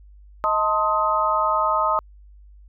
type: harmonic tone with a mistuned harmonic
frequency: 210 Hz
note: G#3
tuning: 19 cents sharp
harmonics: 3 / 4 / 5 / 6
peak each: -25 / -24 / -24 / -21 dBFS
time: 0.44-1.99 s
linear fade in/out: 0 ms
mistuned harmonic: 4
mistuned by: +100 cents
effects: added 50 Hz sine -44 dBFS peak until 2.68 s